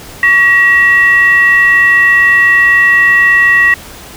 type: tone with frequency modulation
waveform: sine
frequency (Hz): 1912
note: A#6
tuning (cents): +43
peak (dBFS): -4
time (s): 0.23-3.74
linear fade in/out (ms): 2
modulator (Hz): 782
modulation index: 0.41
effects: pink hiss -31 dBFS RMS until 4.16 s